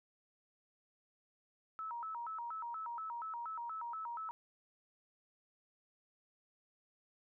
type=tone with vibrato; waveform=sine; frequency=1109 Hz; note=C#6; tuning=in tune; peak=-40 dBFS; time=1.79-4.31 s; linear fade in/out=0 ms; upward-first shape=square; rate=4.2 Hz; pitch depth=280 cents each way; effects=none